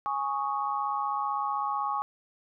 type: chord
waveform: sine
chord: Ab suspended fourth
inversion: none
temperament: equal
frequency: 830.6 / 1108.7 / 1244.5 Hz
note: Ab5 / Db6 / Eb6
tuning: 0 / 0 / 0 cents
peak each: -31 / -30 / -36 dBFS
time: 0.06-2.02 s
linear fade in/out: 0 ms
effects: none